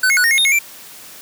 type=tone with pitch steps; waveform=square; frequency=1512 / 2170 / 1474 / 1847 / 2160 / 3682 / 2175 / 2347 Hz; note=F#6 / C#7 / F#6 / A#6 / C#7 / A#7 / C#7 / D7; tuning=+37 / -37 / -7 / -16 / -45 / -22 / -33 / -2 cents; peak=-12 dBFS; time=0.03-0.59 s; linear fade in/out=5 ms; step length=70 ms; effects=white hiss -38 dBFS RMS until 1.21 s + high-pass 100 Hz 12 dB/octave